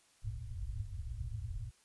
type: low-pass noise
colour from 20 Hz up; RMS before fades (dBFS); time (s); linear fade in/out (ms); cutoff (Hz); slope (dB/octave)
white; -41; 0.22-1.71; 20; 120; 96
effects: white hiss -68 dBFS RMS until 1.84 s + resampled to 24000 Hz